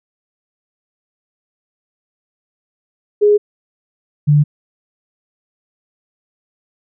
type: tone pair in turn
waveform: sine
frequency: 415.3 / 147.51 Hz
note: G#4 / D3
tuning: 0 / +8 cents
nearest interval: octave + tritone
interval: 1792 cents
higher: first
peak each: -7 dBFS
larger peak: neither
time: 3.21-3.38 / 4.27-4.44 s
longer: neither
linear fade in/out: 20 ms
effects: none